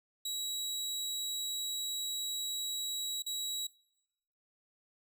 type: tone with dropouts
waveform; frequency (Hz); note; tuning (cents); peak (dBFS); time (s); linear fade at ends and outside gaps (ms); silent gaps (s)
25% pulse; 3879; B7; -32; -31; 0.25-3.67; 5; 3.223-3.263
effects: noise-tail reverb RT60 1.0 s tail -24 dB re dry